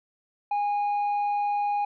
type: tone with tanh clipping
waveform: sine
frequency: 821 Hz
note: G#5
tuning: 20 cents flat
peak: -24 dBFS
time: 0.51-1.85 s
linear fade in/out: 5 ms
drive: 3 dB
effects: none